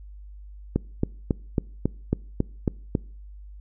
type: click train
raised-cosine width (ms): 3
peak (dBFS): -8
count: 9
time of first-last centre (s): 0.76-2.952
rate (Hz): 3.65
effects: noise-tail reverb RT60 0.5 s tail -25 dB re dry + added 50 Hz sine -40 dBFS peak until 3.6 s